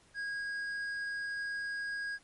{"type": "tone with tanh clipping", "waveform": "sine", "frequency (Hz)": 1640, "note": "G#6", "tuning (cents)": -22, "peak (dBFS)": -36, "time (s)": [0.14, 2.19], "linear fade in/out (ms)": 50, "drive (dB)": 7, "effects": ["pink hiss -64 dBFS RMS until 2.23 s", "MP3 48 kbps"]}